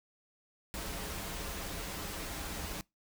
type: noise with comb filter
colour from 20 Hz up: pink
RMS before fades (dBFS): -40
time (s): 0.74-2.81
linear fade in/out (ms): 0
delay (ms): 8.1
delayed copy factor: -0.55
effects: noise-tail reverb RT60 0.2 s tail -24 dB re dry